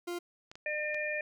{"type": "tone", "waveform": "40% pulse", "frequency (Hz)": 349.2, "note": "F4", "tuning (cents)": 0, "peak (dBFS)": -34, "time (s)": [0.07, 0.19], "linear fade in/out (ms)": 10}
{"type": "clicks", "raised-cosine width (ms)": 0.2, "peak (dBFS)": -30, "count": 3, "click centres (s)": [0.515, 0.555, 0.945]}
{"type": "harmonic tone", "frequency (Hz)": 603, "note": "D5", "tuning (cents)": 46, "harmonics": [1, 3, 4], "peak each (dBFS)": [-36, -36, -36], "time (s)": [0.66, 1.21], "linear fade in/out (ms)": 2}
{"effects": []}